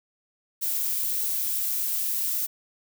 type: noise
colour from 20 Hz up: violet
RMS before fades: -27 dBFS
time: 0.61-2.47 s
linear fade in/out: 20 ms
effects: none